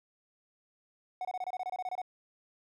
triangle tone bursts, 738 Hz, F#5, 5 cents flat, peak -31 dBFS, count 13, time 1.21-2.017 s, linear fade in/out 2 ms, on 39 ms, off 25 ms, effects none

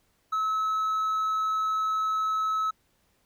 sine tone with hard clipping, 1294 Hz, E6, 32 cents flat, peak -25 dBFS, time 0.32-2.71 s, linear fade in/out 10 ms, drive 2 dB, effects pink hiss -69 dBFS RMS until 3.25 s

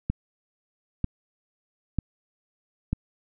click train, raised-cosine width 5 ms, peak -12 dBFS, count 4, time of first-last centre 0.1-2.93 s, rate 1.06 Hz, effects none

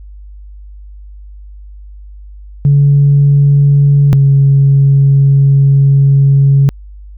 sine tone pair in turn, 142.1 / 138.53 Hz, C#3 / C#3, +43 / -1 cents, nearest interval unison, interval 44 cents, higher first, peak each -3 dBFS, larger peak neither, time 2.65-4.13 / 4.13-6.69 s, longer second, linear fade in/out 0 ms, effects tanh soft clip ceiling 0 dBFS + added 50 Hz sine -29 dBFS peak until 7.17 s

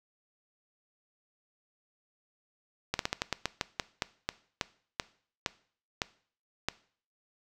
slowing click train, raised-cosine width 0.2 ms, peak -11 dBFS, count 16, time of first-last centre 2.94-6.686 s, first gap 52 ms, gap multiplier 1.2, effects noise-tail reverb RT60 0.5 s tail -19 dB re dry

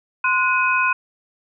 sine tone cluster, 1037 / 1462 / 2517 Hz, C6 / F#6 / D#7, -16 / -21 / +19 cents, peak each -20 dBFS, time 0.24-0.93 s, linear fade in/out 5 ms, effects none

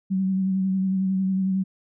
sine tone with vibrato, 190 Hz, F#3, 46 cents sharp, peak -20 dBFS, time 0.1-1.64 s, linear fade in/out 20 ms, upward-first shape sine, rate 11 Hz, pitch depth 26 cents each way, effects none

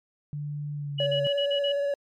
sine tone with pitch glide, 146.83 to 140.85 Hz, D3 to C#3, 0 to +28 cents, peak -30 dBFS, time 0.33-1.27 s, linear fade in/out 0 ms, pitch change -72 cents, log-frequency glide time 0.74-1.04 s
sine tone bursts, 2917 Hz, F#7, 25 cents flat, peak -27 dBFS, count 6, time 0.98-1.724 s, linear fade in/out 10 ms, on 89 ms, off 42 ms
triangle tone with vibrato, 567 Hz, C#5, 39 cents sharp, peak -22 dBFS, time 1-1.94 s, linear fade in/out 2 ms, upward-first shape square, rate 17 Hz, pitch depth 14 cents each way
effects MP3 96 kbps

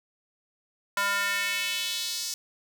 square tone with high-pass filter sweep, 200.7 Hz, G3, 41 cents sharp, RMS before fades -29 dBFS, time 0.97-2.34 s, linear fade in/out 2 ms, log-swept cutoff 1200 to 5500 Hz, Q 2.2, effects none

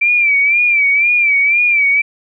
sine tone with vibrato, 2337 Hz, D7, 9 cents flat, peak -9 dBFS, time 0.01-2.02 s, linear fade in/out 10 ms, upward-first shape sine, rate 2 Hz, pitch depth 79 cents each way, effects none

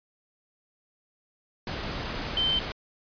sine tone in noise, 3100 Hz, G7, 20 cents flat, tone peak -23 dBFS, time 2.37-2.59 s, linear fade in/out 2 ms, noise pink, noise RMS -33 dBFS, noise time 1.67-2.72 s, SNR +7 dB, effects resampled to 11025 Hz

